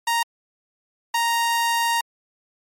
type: tone pair in turn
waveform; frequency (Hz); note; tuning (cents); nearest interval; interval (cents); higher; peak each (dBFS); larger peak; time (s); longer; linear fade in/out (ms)
sawtooth; 932.3 / 932.3; A#5 / A#5; 0 / 0; unison; 0; neither; -15; neither; 0.07-0.23 / 1.14-2.01; second; 5
effects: MP3 64 kbps